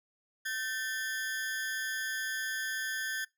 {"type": "ring-modulated tone", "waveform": "40% pulse", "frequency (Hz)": 1661, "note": "G#6", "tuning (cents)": 0, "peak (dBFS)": -29, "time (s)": [0.45, 3.25], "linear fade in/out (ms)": 10, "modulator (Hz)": 118, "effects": ["noise-tail reverb RT60 0.2 s tail -24 dB re dry"]}